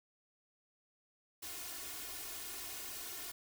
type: noise with comb filter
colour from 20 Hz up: white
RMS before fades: -45 dBFS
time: 1.42-3.32 s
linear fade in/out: 10 ms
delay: 2.8 ms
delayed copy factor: +0.9
effects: none